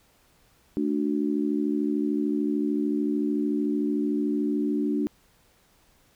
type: chord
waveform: sine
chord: D major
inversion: second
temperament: just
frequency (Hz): 220.2 / 293.7 / 367.1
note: A3 / D4 / F#4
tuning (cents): +2 / 0 / -14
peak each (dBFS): -28 / -25 / -31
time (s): 0.77-5.07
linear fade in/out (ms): 0
effects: pink hiss -62 dBFS RMS until 6.15 s